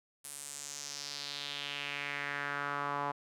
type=tone with band-pass filter sweep; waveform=sawtooth; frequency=143.1 Hz; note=D3; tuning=45 cents flat; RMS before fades=-39 dBFS; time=0.24-3.12 s; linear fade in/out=10 ms; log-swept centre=10000 to 950 Hz; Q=2.9; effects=none